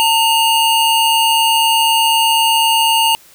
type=tone pair together; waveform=square; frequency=900 / 2848 Hz; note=A5 / F7; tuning=+39 / +33 cents; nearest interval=octave + minor sixth; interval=1994 cents; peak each=-14 dBFS; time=0-3.15 s; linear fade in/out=0 ms; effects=white hiss -45 dBFS RMS until 3.34 s